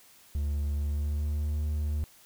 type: tone with pitch glide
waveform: triangle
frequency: 72.5 to 75.19 Hz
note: D2 to D2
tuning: -22 to +41 cents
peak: -25 dBFS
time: 0.35-2.04 s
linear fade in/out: 0 ms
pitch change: +63 cents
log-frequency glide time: 0.72-1.44 s
effects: white hiss -57 dBFS RMS until 2.25 s